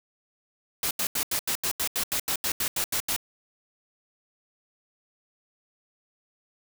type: noise bursts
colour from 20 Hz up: white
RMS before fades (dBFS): -27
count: 15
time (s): 0.83-3.163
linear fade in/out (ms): 2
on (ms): 79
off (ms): 82
effects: none